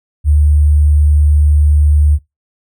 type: tone with sample-and-hold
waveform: sine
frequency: 74.2 Hz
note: D2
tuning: 18 cents sharp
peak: -6 dBFS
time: 0.24-2.19 s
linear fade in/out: 50 ms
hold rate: 8820 Hz
effects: noise-tail reverb RT60 0.2 s tail -22 dB re dry